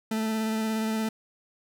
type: tone with vibrato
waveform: 40% pulse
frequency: 220 Hz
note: A3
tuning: in tune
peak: -25 dBFS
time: 0.11-1.09 s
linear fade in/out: 5 ms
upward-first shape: square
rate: 17 Hz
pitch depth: 12 cents each way
effects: none